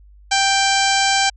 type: harmonic tone with a mistuned harmonic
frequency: 784 Hz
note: G5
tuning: in tune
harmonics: 1 / 2 / 3 / 4 / 5 / 6 / 7 / 8 / 9 / 10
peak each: -18 / -21 / -23 / -24 / -25 / -26 / -26 / -27 / -28 / -28 dBFS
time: 0.31-1.3 s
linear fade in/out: 10 ms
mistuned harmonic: 5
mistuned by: +40 cents
effects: added 50 Hz sine -43 dBFS peak until 1.36 s